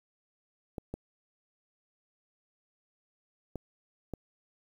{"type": "clicks", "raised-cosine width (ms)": 2, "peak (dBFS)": -23, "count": 4, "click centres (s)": [0.782, 0.94, 3.557, 4.137], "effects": ["9-bit"]}